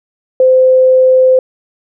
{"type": "tone", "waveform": "sine", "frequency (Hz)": 516, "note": "C5", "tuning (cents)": -24, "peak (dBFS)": -4, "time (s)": [0.4, 1.39], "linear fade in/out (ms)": 2, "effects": []}